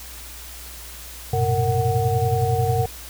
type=tone cluster; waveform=sine; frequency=95.6 / 114.6 / 125.5 / 460.6 / 744 Hz; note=G2 / A#2 / B2 / A#4 / F#5; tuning=-43 / -29 / +28 / -21 / +9 cents; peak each=-24 dBFS; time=1.33-2.86 s; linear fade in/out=5 ms; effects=added 60 Hz sine -40 dBFS peak until 3.09 s + white hiss -39 dBFS RMS until 3.09 s